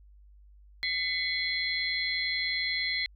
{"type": "tone cluster", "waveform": "sine", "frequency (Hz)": [2016, 2187, 3381, 4132], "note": ["B6", "C#7", "G#7", "C8"], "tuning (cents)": [35, -24, 30, -22], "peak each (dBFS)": [-32, -34, -37, -32], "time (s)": [0.83, 3.06], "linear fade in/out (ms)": 0, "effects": ["added 50 Hz sine -52 dBFS peak until 3.15 s"]}